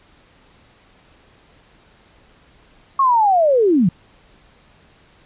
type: linear sweep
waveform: sine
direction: down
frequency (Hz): 1108.7 to 155.56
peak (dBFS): -11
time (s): 2.99-3.89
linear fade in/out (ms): 5
effects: pink hiss -52 dBFS RMS until 5.25 s + resampled to 8000 Hz